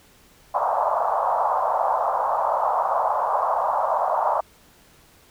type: band-pass noise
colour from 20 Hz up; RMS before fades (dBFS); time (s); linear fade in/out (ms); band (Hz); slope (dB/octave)
white; -22; 0.54-4.41; 10; 590 to 1100; 48
effects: pink hiss -54 dBFS RMS until 5.3 s